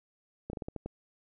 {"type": "slowing click train", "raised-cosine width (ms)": 2, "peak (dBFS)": -24, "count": 7, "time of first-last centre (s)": [0.5, 0.86], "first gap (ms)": 32, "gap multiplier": 1.25, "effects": []}